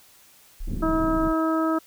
sine tone, 32.7 Hz, C1, in tune, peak -28 dBFS, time 0.6-1.33 s, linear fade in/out 10 ms
white low-pass noise, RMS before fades -33 dBFS, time 0.67-1.29 s, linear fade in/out 10 ms, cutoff 280 Hz, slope 24 dB/octave
harmonic tone, 321 Hz, E4, 46 cents flat, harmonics 1 / 2 / 3 / 4 / 5, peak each -22 / -28 / -34 / -27 / -39 dBFS, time 0.82-1.79 s, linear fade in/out 10 ms
effects white hiss -54 dBFS RMS until 1.86 s

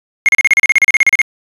triangle tone bursts, 2148 Hz, C7, 45 cents sharp, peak -3 dBFS, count 16, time 0.26-1.216 s, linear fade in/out 0 ms, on 26 ms, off 36 ms, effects resampled to 24000 Hz

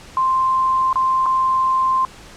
sine tone with dropouts, 1046.5 Hz, C6, in tune, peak -14 dBFS, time 0.17-2.05 s, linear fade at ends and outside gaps 1 ms, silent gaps 0.929-0.957 / 1.259-1.263 s, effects pink hiss -41 dBFS RMS until 2.36 s + low-pass 8000 Hz 12 dB/octave

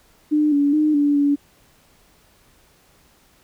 sine tone with pitch steps, 301.1 / 285.8 / 304.9 / 289.1 / 286 Hz, D4 / D4 / D#4 / D4 / D4, +43 / -47 / -35 / -27 / -46 cents, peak -14 dBFS, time 0.31-1.36 s, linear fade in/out 20 ms, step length 210 ms, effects pink hiss -56 dBFS RMS until 3.43 s

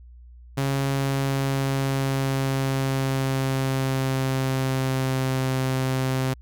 sawtooth tone with pitch glide, 137 to 131.12 Hz, C#3 to C3, -20 to +4 cents, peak -18 dBFS, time 0.57-6.34 s, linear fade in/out 10 ms, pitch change -76 cents, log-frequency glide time 0.86-5.54 s, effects added 60 Hz sine -43 dBFS peak until 6.41 s

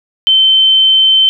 sine tone, 3089 Hz, G7, 26 cents flat, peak -5 dBFS, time 0.27-1.29 s, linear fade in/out 0 ms, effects none

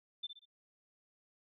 sine tone with echo, 3550 Hz, A7, 15 cents sharp, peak -37 dBFS, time 0.23-0.27 s, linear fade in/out 10 ms, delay 62 ms, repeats 3, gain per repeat -8 dB, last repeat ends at 0.456 s, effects none

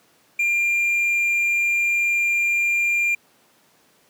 triangle tone, 2393 Hz, D7, 32 cents sharp, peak -16 dBFS, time 0.39-3.15 s, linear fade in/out 5 ms, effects pink hiss -58 dBFS RMS until 4.09 s + high-pass 200 Hz 12 dB/octave

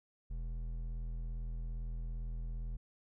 sine tone with hard clipping, 41.2 Hz, E1, in tune, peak -39 dBFS, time 0.3-2.77 s, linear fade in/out 10 ms, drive 8 dB, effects none

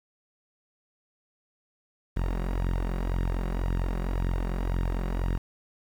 sawtooth tone with flanger, 44.34 Hz, F1, 27 cents sharp, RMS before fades -28 dBFS, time 2.16-5.38 s, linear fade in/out 10 ms, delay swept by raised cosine 0.53 to 5.53 ms, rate 1.9 Hz, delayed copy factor +0.6, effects low-pass 2000 Hz 12 dB/octave + 8-bit

